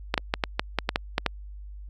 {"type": "clicks", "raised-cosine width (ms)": 0.3, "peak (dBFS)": -6, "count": 10, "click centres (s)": [0.141, 0.178, 0.339, 0.438, 0.595, 0.787, 0.891, 0.959, 1.181, 1.263], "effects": ["added 50 Hz sine -38 dBFS peak until 1.89 s", "Opus 48 kbps"]}